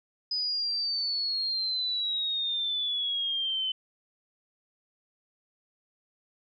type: exponential sweep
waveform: sine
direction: down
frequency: 5010 to 3040 Hz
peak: -27 dBFS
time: 0.31-3.72 s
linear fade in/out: 5 ms
effects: none